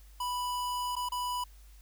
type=tone with dropouts; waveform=square; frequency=987.8 Hz; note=B5; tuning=in tune; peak=-32 dBFS; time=0.2-1.44 s; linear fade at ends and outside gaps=5 ms; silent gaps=0.955-0.964 / 1.089-1.119 s; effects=added 50 Hz sine -51 dBFS peak until 1.81 s + white hiss -63 dBFS RMS until 1.81 s